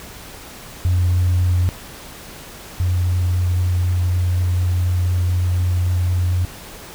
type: tone pair in turn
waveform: sine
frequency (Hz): 89.6 / 89.6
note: F2 / F2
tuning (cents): +45 / +45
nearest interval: unison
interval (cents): 0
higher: neither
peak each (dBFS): -12 / -14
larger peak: first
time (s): 0.85-1.69 / 2.8-6.45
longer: second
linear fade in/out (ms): 0
effects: tanh soft clip ceiling -10 dBFS + pink hiss -37 dBFS RMS until 6.94 s